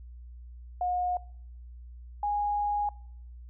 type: tone pair in turn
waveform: sine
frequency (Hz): 720 / 825.1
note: F#5 / G#5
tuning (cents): -47 / -12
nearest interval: major second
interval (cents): 235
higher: second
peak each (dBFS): -26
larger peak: neither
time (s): 0.81-1.17 / 2.23-2.89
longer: second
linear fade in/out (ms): 2
effects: noise-tail reverb RT60 0.7 s tail -24 dB re dry + added 60 Hz sine -43 dBFS peak until 3.49 s